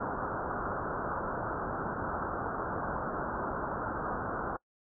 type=low-pass noise; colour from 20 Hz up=white; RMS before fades=-35 dBFS; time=0-4.57 s; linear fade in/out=10 ms; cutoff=1500 Hz; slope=96 dB/octave; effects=noise-tail reverb RT60 0.1 s tail -23 dB re dry